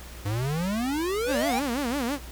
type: exponential sweep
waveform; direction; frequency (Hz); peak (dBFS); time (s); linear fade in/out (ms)
square; up; 97.6 to 831; -26; 0.25-1.6; 10
type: tone with vibrato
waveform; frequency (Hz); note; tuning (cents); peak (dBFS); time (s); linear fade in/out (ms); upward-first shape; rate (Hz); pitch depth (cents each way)
sawtooth; 260; C4; -11; -22; 1.26-2.19; 50; sine; 6; 210
effects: added 60 Hz sine -41 dBFS peak until 2.31 s + pink hiss -45 dBFS RMS until 2.31 s